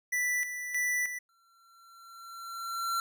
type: tone with tremolo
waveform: square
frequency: 1975.5 Hz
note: B6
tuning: in tune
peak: -28 dBFS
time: 0.12-1.19 s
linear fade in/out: 10 ms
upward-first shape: square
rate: 1.6 Hz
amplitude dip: 60%
type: tone with exponential growth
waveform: square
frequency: 1361 Hz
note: F6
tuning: 45 cents flat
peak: -28 dBFS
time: 1.29-3 s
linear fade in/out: 1 ms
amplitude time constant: 370 ms
effects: none